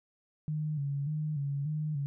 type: tone with vibrato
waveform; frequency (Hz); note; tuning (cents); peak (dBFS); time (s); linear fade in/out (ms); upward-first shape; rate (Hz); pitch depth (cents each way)
sine; 146.83; D3; 0; -30; 0.48-2.06; 0; square; 1.7; 71
effects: none